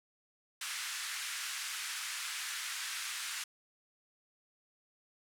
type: band-pass noise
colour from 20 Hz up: pink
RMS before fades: -40 dBFS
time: 0.61-3.44 s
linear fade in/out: 5 ms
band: 1400 to 11000 Hz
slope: 24 dB/octave
effects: none

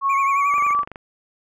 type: tone with pitch glide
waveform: sine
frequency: 1100 to 1157.4 Hz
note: C#6 to D6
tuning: -14 to -26 cents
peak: -16 dBFS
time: 0.01-0.85 s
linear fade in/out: 50 ms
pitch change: +88 cents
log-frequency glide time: 0.29-0.56 s
type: tone with vibrato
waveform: triangle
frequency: 2286 Hz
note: D7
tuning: 47 cents flat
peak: -24 dBFS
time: 0.09-0.74 s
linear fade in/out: 10 ms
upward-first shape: triangle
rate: 11 Hz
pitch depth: 120 cents each way
type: click train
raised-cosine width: 0.5 ms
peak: -20 dBFS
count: 11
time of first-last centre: 0.54-0.958 s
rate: 23.9 Hz
effects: none

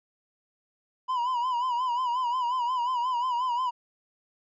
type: tone with vibrato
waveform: triangle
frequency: 987.8 Hz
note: B5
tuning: in tune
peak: -23 dBFS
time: 1.08-3.71 s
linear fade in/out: 20 ms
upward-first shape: sine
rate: 5.6 Hz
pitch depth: 82 cents each way
effects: resampled to 16000 Hz

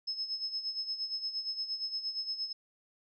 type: tone with tremolo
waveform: sine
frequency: 5190 Hz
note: E8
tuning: 28 cents flat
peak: -31 dBFS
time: 0.07-2.53 s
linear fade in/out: 10 ms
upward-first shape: sine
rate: 8.6 Hz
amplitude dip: 70%
effects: none

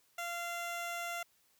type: tone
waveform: 15% pulse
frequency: 690 Hz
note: F5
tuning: 21 cents flat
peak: -31 dBFS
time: 0.18-1.23 s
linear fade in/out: 5 ms
effects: white hiss -71 dBFS RMS until 1.59 s

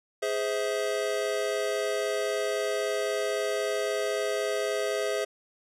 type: chord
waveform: square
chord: Ab augmented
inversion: none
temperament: just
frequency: 415.3 / 519.1 / 648.9 Hz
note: Ab4 / C5 / E5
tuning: 0 / -14 / -27 cents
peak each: -31 / -33 / -32 dBFS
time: 0.22-5.25 s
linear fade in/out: 10 ms
effects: low-pass 11000 Hz 12 dB/octave

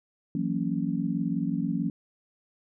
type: chord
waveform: sine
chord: F# dominant seventh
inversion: third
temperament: just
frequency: 166.5 / 185 / 231.2 / 277.5 Hz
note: E3 / F#3 / A#3 / C#4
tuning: +18 / 0 / -14 / +2 cents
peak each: -31 dBFS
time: 0.35-1.9 s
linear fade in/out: 2 ms
effects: none

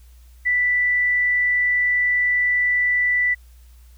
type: tone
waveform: sine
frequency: 1975 Hz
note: B6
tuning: in tune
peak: -16 dBFS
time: 0.45-3.35 s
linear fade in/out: 20 ms
effects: added 60 Hz sine -44 dBFS peak until 3.97 s + white hiss -59 dBFS RMS until 3.97 s

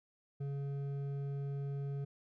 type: tone with hard clipping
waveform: sine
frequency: 140 Hz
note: C#3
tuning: 18 cents sharp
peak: -38 dBFS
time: 0.4-2.05 s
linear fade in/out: 10 ms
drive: 7 dB
effects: none

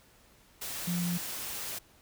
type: tone in noise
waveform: sine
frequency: 174.61 Hz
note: F3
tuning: in tune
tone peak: -29 dBFS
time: 0.87-1.18 s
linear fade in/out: 10 ms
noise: white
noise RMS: -38 dBFS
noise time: 0.61-1.79 s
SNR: +6 dB
effects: pink hiss -61 dBFS RMS until 2.01 s

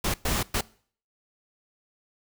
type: noise bursts at uneven times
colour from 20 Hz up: pink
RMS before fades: -26 dBFS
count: 3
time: 0.04-0.14 / 0.25-0.43 / 0.54-0.61 s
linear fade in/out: 5 ms
effects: noise-tail reverb RT60 0.5 s tail -22 dB re dry

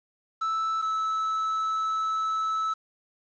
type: tone pair in turn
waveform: triangle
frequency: 1316 / 1306.2 Hz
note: E6 / E6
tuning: -3 / -16 cents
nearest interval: unison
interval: 13 cents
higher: first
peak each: -23 dBFS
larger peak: neither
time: 0.41-0.82 / 0.82-2.74 s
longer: second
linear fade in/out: 10 ms
effects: resampled to 16000 Hz + 9-bit

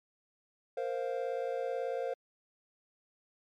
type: chord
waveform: triangle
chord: Bb suspended second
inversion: none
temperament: just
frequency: 466.2 / 524.4 / 699.2 Hz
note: Bb4 / C5 / F5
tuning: 0 / +4 / +2 cents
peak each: -35 / -33 / -38 dBFS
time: 0.77-2.14 s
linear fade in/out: 5 ms
effects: MP3 96 kbps

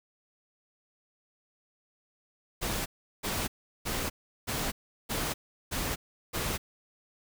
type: noise bursts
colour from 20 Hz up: pink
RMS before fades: -32 dBFS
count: 7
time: 2.61-6.58 s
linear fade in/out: 20 ms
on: 250 ms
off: 370 ms
effects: none

